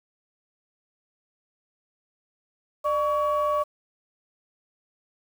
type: tone pair together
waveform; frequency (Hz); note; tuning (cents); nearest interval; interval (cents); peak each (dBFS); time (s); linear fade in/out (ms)
sine; 598 / 1126.7; D5 / C#6; +31 / +28; major seventh; 1097; -23; 2.84-3.64; 20
effects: tanh soft clip ceiling -16 dBFS + 8-bit